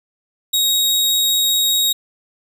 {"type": "tone", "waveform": "sawtooth", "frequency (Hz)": 3779, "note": "A#7", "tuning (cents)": 23, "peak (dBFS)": -11, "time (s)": [0.53, 1.93], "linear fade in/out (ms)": 10, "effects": []}